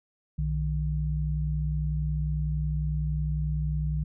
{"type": "tone pair together", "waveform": "sine", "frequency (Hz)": [61.74, 152.73], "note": ["B1", "D#3"], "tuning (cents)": [0, -32], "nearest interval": "octave + major third", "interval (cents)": 1568, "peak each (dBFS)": -28, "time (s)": [0.38, 4.04], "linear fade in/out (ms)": 10, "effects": []}